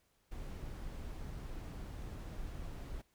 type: noise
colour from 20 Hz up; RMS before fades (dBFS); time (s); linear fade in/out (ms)
brown; -44; 0.31-3.02; 10
effects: pink hiss -75 dBFS RMS until 3.14 s